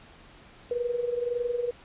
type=tone with amplitude modulation; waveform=sine; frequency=482.9 Hz; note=B4; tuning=39 cents flat; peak=-23 dBFS; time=0.71-1.71 s; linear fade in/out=2 ms; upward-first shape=sine; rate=21.7 Hz; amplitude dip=70%; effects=pink hiss -52 dBFS RMS until 1.84 s + resampled to 8000 Hz